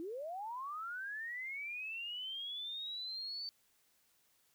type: linear sweep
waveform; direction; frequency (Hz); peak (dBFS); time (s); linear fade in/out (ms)
sine; up; 311.1 to 4569; -40; 0-3.49; 0
effects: white hiss -73 dBFS RMS until 4.54 s